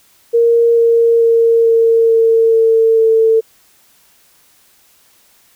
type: tone with pitch steps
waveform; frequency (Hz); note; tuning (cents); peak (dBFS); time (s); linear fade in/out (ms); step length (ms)
sine; 466.2 / 463 / 459.8 / 456.6 / 453.5 / 450.3 / 447.2; A#4 / A#4 / A#4 / A#4 / A#4 / A4 / A4; 0 / -12 / -24 / -36 / -48 / +40 / +28; -7; 0.33-3.41; 20; 440
effects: white hiss -51 dBFS RMS until 5.55 s